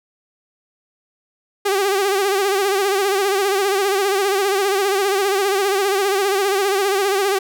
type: tone with vibrato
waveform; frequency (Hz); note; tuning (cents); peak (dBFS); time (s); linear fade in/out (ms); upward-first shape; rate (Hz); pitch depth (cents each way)
sawtooth; 394.1; G4; +9; -12; 1.65-7.39; 10; sine; 15; 76
effects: none